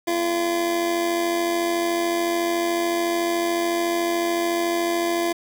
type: tone with amplitude modulation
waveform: 25% pulse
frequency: 341.4 Hz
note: F4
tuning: 39 cents flat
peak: -15 dBFS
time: 0.07-5.33 s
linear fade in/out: 10 ms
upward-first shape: sine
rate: 93.8 Hz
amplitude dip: 40%
effects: 7-bit